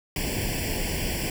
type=noise with comb filter; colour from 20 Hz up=pink; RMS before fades=-28 dBFS; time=0.16-1.3 s; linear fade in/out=2 ms; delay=0.39 ms; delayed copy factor=+1; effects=none